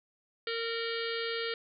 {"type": "harmonic tone with a mistuned harmonic", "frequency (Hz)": 460, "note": "A#4", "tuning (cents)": -23, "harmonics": [1, 3, 4, 5, 6, 7, 8, 9, 10], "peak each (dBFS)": [-35, -40, -41, -42, -43, -43, -44, -45, -45], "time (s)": [0.47, 1.54], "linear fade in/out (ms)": 2, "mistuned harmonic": 6, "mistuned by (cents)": 72, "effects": []}